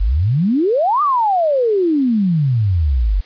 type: exponential two-way sweep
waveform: sine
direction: up then down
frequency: 44.25 to 1229 to 44.25 Hz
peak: -12 dBFS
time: 0-3.21 s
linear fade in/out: 10 ms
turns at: 1.02 s
effects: white hiss -45 dBFS RMS until 3.25 s + resampled to 11025 Hz